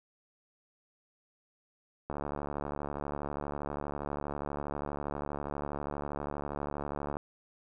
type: click train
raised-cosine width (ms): 1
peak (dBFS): -22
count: 368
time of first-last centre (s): 2.1-7.169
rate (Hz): 72.4
effects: none